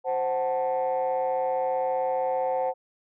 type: chord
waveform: sine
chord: F# diminished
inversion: second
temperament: equal with one note detuned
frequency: 523.3 / 744.7 / 880 Hz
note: C5 / F#5 / A5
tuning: 0 / +11 / 0 cents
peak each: -25 / -27 / -30 dBFS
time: 0.04-2.74 s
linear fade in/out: 50 ms
effects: tanh soft clip ceiling -18 dBFS